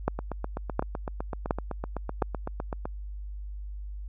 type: two click trains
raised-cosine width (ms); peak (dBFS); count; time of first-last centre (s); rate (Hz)
1; -18 / -10; 22 / 4; 0.19-2.855 / 0.08-2.223; 7.88 / 1.4
effects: added 50 Hz sine -35 dBFS peak until 4.08 s